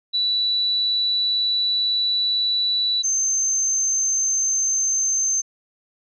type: tone pair in turn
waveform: sine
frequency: 3951 / 6272 Hz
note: B7 / G8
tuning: 0 / 0 cents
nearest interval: minor sixth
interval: 800 cents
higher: second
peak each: -18 dBFS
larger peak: neither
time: 0.13-3.03 / 3.03-5.42 s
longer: first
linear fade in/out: 20 ms
effects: none